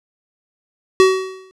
square tone with exponential decay, 377.5 Hz, F#4, 35 cents sharp, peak -6 dBFS, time 1-1.51 s, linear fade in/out 0 ms, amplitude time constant 110 ms, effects low-pass 7000 Hz 12 dB/octave

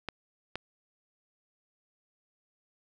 clicks, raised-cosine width 0.3 ms, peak -18 dBFS, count 2, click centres 0.087 / 0.556 s, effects none

